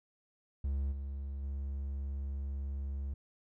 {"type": "tone with level steps", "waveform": "triangle", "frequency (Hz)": 69.1, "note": "C#2", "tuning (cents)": -5, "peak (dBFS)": [-29, -35, -33], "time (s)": [0.64, 3.14], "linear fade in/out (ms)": 5, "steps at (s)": [0.91, 1.42], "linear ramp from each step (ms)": 20, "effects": []}